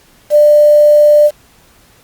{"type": "tone with quantisation", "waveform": "sine", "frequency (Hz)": 594, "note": "D5", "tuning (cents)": 20, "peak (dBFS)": -3, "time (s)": [0.3, 1.31], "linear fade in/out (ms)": 50, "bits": 5, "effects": ["pink hiss -47 dBFS RMS until 2.03 s", "Opus 48 kbps"]}